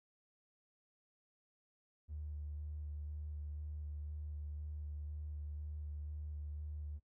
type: tone with vibrato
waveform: triangle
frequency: 74.8 Hz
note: D2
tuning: 32 cents sharp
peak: -38 dBFS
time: 2.08-7 s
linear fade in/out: 50 ms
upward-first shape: square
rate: 2 Hz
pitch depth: 13 cents each way
effects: noise-tail reverb RT60 0.1 s tail -23 dB re dry + tanh soft clip ceiling -39 dBFS